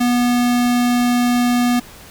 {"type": "tone", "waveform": "square", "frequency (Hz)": 243.6, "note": "B3", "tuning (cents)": -24, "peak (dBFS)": -14, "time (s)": [0, 1.8], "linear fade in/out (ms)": 10, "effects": ["pink hiss -40 dBFS RMS until 2.1 s"]}